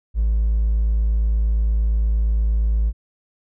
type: tone with hard clipping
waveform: triangle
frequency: 54.3 Hz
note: A1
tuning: 22 cents flat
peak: -15 dBFS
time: 0.14-2.93 s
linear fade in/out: 50 ms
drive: 2 dB
effects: none